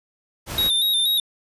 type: noise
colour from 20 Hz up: pink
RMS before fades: -30 dBFS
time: 0.46-0.71 s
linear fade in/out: 50 ms
type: tone with vibrato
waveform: square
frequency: 3691 Hz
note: A#7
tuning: 18 cents flat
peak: -18 dBFS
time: 0.58-1.2 s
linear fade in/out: 2 ms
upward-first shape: square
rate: 4.2 Hz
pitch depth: 49 cents each way
effects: resampled to 32000 Hz